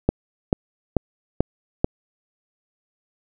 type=click train; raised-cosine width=2 ms; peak=-3 dBFS; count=5; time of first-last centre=0.09-1.844 s; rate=2.28 Hz; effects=none